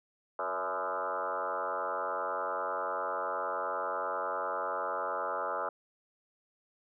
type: tone with frequency modulation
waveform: sine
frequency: 932.3 Hz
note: A#5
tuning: in tune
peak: -31 dBFS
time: 0.39-5.69 s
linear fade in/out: 2 ms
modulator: 90.3 Hz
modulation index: 5.1
effects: none